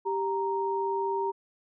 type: tone pair together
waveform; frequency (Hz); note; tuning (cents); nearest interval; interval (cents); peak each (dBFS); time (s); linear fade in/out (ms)
sine; 392 / 932.3; G4 / A#5; 0 / 0; octave + minor third; 1500; -29 / -29; 0.05-1.32; 20
effects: none